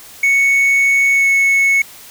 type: tone with pitch glide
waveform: triangle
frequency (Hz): 2217 to 2203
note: C#7 to C#7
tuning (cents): 0 to -11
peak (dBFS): -8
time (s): 0.23-1.82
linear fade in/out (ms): 5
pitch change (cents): -11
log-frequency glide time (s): 1.13-1.27
effects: white hiss -38 dBFS RMS until 2.1 s